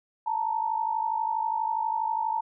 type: tone pair together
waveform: sine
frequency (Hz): 880 / 932.3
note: A5 / A#5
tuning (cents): 0 / 0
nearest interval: minor second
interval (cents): 100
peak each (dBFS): -27 / -29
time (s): 0.26-2.41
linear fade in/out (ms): 10
effects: none